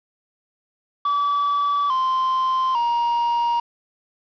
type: tone with pitch steps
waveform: triangle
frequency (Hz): 1149 / 1041.5 / 944.1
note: D6 / C6 / A#5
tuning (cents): -38 / -8 / +22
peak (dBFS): -16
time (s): 1.05-3.6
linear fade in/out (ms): 5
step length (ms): 850
effects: resampled to 11025 Hz + 7-bit